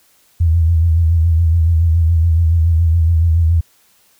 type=tone with vibrato; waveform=sine; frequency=82.6 Hz; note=E2; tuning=4 cents sharp; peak=-9 dBFS; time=0.4-3.61 s; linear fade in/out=10 ms; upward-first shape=sine; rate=7.1 Hz; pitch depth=64 cents each way; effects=white hiss -54 dBFS RMS until 4.19 s